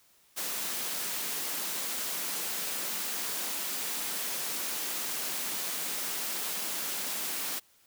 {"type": "high-pass noise", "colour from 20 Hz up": "white", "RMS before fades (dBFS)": -34, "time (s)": [0.36, 7.6], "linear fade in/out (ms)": 20, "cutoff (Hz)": 160, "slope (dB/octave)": 48, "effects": ["white hiss -64 dBFS RMS until 7.86 s"]}